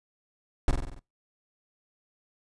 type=noise with echo; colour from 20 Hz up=brown; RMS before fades=-20 dBFS; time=0.68-0.71 s; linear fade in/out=2 ms; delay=47 ms; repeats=6; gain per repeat=-4 dB; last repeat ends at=0.992 s; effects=noise-tail reverb RT60 0.2 s tail -22 dB re dry + resampled to 24000 Hz